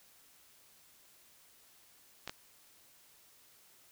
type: clicks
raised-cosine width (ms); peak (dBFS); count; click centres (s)
0.2; -22; 2; 2.276 / 2.295
effects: white hiss -63 dBFS RMS until 3.91 s

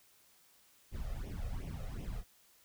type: noise with flanger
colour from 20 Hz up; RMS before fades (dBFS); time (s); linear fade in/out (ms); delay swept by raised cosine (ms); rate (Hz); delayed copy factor
brown; -40; 0.91-2.24; 50; 0.33 to 1.63; 2.7; +0.9
effects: white hiss -66 dBFS RMS until 2.64 s

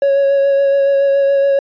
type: tone with vibrato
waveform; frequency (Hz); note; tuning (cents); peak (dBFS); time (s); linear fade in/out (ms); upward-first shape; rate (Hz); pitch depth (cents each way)
triangle; 554.4; C#5; 0; -7; 0.02-1.59; 2; sine; 7.1; 15
effects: tanh soft clip ceiling -3 dBFS + resampled to 11025 Hz

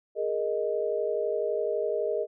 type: chord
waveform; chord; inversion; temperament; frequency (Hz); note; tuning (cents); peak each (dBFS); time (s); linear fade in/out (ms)
sine; Ab suspended second; none; just; 415.3 / 467.2 / 623; Ab4 / Bb4 / Eb5; 0 / +4 / +2; -30; 0.15-2.27; 50
effects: none

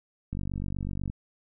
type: click train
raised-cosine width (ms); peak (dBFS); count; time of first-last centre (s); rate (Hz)
5; -21; 38; 0.33-1.099; 48.1
effects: none

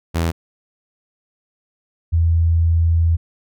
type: tone pair in turn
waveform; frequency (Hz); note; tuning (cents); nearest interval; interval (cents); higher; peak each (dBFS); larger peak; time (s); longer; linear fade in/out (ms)
sawtooth / sine; 83.1 / 83.1; E2 / E2; +15 / +15; unison; 0; neither; -13 / -12; second; 0.14-0.32 / 2.12-3.17; second; 20
effects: none

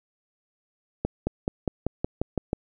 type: accelerating click train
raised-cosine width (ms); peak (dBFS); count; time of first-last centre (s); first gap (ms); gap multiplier
2; -11; 9; 1.05-2.531; 220; 0.95
effects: none

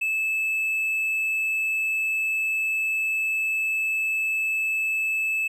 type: tone with hard clipping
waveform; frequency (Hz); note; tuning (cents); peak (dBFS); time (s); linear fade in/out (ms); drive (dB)
triangle; 2615; E7; -15; -23; 0.01-5.48; 10; 5
effects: none

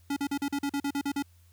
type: tone bursts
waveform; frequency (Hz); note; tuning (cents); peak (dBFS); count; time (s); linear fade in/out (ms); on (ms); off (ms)
square; 282.2; C#4; +31; -28; 11; 0.1-1.225; 5; 65; 41
effects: added 86 Hz sine -56 dBFS peak until 1.52 s + white hiss -67 dBFS RMS until 1.52 s

